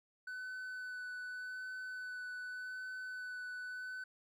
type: tone with vibrato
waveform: triangle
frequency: 1501 Hz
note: F#6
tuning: 24 cents sharp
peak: -40 dBFS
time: 0.27-4.04 s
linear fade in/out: 5 ms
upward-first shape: sine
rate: 0.85 Hz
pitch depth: 12 cents each way
effects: none